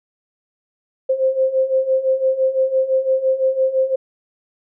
sine beating tone pair, 522 / 527.9 Hz, C5 / C5, -4 / +15 cents, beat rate 5.9 Hz, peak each -20 / -16 dBFS, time 1.09-3.96 s, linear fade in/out 10 ms, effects none

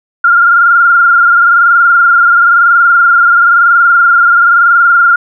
sine tone with frequency modulation, 1398 Hz, F6, 1 cent sharp, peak -3 dBFS, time 0.24-5.16 s, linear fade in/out 5 ms, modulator 21 Hz, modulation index 1.7, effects none

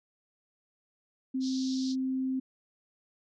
sine tone, 261.6 Hz, C4, in tune, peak -28 dBFS, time 1.34-2.4 s, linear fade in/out 10 ms
pink band-pass noise, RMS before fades -43 dBFS, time 1.4-1.96 s, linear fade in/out 50 ms, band 3800 to 6000 Hz, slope 48 dB/octave
effects none

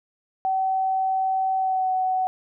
sine tone with pitch glide, 762 to 748.5 Hz, G5 to F#5, -49 to +20 cents, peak -20 dBFS, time 0.45-2.27 s, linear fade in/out 0 ms, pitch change -31 cents, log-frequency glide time 1.57-1.9 s, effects none

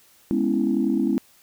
sine chord, C# minor seventh, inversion second, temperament equal, 207.7 / 246.9 / 277.2 / 329.6 Hz, G#3 / B3 / C#4 / E4, 0 / 0 / 0 / 0 cents, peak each -24 dBFS, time 0.31-1.18 s, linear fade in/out 0 ms, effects tanh soft clip ceiling -10 dBFS + white hiss -56 dBFS RMS until 1.42 s

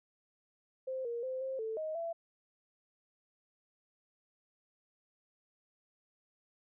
sine tone with pitch steps, 522 / 470.8 / 518 / 529 / 442.9 / 626 / 670 Hz, C5 / A#4 / C5 / C5 / A4 / D#5 / E5, -4 / +17 / -17 / +19 / +11 / +10 / +28 cents, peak -35 dBFS, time 0.87-2.13 s, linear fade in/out 10 ms, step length 180 ms, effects none

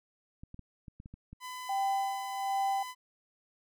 clicks, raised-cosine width 5 ms, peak -34 dBFS, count 8, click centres 0.435 / 0.544 / 0.593 / 0.882 / 1.001 / 1.059 / 1.14 / 1.33 s
sawtooth tone, 1007 Hz, B5, 33 cents sharp, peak -36 dBFS, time 1.4-2.95 s, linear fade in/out 50 ms
sine tone with tremolo, 784 Hz, G5, in tune, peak -27 dBFS, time 1.69-2.83 s, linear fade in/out 5 ms, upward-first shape sine, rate 1.3 Hz, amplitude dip 70%
effects none

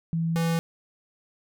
sine / square tone pair in turn, 164.81 / 165.96 Hz, E3 / E3, 0 / +12 cents, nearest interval unison, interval 12 cents, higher second, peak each -23 / -23 dBFS, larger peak neither, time 0.13-0.36 / 0.36-0.59 s, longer neither, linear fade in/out 0 ms, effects none

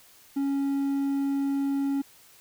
triangle tone, 277.2 Hz, C#4, in tune, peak -22 dBFS, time 0.36-2.02 s, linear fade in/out 10 ms, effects white hiss -55 dBFS RMS until 2.4 s

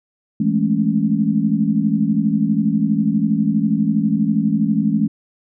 sine chord, A major seventh, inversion second, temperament equal, 164.81 / 207.7 / 220 / 277.2 Hz, E3 / G#3 / A3 / C#4, 0 / 0 / 0 / 0 cents, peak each -22 / -18 / -19 / -22 dBFS, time 0.4-5.08 s, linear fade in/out 5 ms, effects none

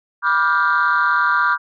sine chord, G dominant seventh, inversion first, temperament just, 980 / 1176 / 1411.2 / 1568 Hz, B5 / D6 / F6 / G6, -14 / +2 / +18 / 0 cents, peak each -21 / -17 / -17 / -19 dBFS, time 0.22-1.58 s, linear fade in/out 50 ms, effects tanh soft clip ceiling -8 dBFS

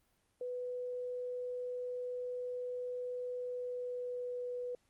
sine tone with pitch glide, 496 to 492.6 Hz, B4 to B4, +7 to -5 cents, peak -37 dBFS, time 0.41-4.75 s, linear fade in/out 2 ms, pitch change -12 cents, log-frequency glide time 3.36-4.47 s, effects pink hiss -75 dBFS RMS until 4.89 s + Opus 32 kbps

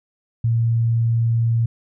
sine tone, 115.5 Hz, A#2, 16 cents flat, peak -15 dBFS, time 0.44-1.66 s, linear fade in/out 5 ms, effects none

